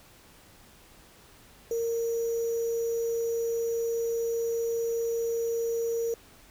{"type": "tone with sample-and-hold", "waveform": "sine", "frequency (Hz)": 462.5, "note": "A#4", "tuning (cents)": -14, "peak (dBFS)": -26, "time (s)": [1.71, 6.14], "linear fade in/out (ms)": 2, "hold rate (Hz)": 6300, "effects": ["pink hiss -55 dBFS RMS until 6.5 s"]}